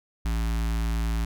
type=tone with notch filter; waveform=square; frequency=55.7 Hz; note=A1; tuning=22 cents sharp; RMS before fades=-26 dBFS; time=0.25-1.25 s; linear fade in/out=5 ms; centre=500 Hz; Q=1.1; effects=none